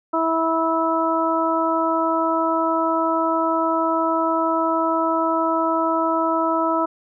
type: harmonic tone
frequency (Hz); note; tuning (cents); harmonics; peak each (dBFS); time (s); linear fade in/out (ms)
326.3; E4; -18; 1 / 2 / 3 / 4; -23 / -23 / -23 / -23; 0.13-6.86; 10
effects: none